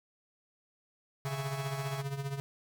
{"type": "chord", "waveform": "sawtooth", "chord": "C# minor", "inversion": "first", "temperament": "equal", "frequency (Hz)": [659.3, 830.6, 1108.7], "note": ["E5", "G#5", "C#6"], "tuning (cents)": [0, 0, 0], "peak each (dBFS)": [-39, -42, -42], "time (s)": [1.25, 2.02], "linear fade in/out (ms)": 10}
{"type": "tone with tremolo", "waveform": "square", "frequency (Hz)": 138.59, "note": "C#3", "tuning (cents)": 0, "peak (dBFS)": -32, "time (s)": [1.25, 2.4], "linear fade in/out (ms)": 0, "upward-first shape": "triangle", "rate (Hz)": 15, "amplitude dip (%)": 75}
{"effects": []}